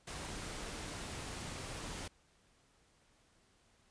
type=noise; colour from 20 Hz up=pink; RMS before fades=-44 dBFS; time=0.07-2.08 s; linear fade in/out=5 ms; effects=pink hiss -70 dBFS RMS until 3.9 s + resampled to 22050 Hz